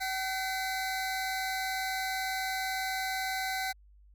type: tone pair together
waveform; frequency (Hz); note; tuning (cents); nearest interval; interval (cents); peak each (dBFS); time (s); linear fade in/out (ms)
25% pulse; 762 / 2034; G5 / C7; -49 / -50; octave + perfect fourth; 1699; -29 / -33; 0-3.73; 20
effects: added 50 Hz sine -55 dBFS peak until 4.14 s